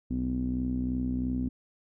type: tone with low-pass filter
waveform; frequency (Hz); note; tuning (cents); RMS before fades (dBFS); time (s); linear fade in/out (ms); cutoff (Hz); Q
sawtooth; 63; B1; +35; -30; 0.1-1.49; 10; 250; 7.8
effects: none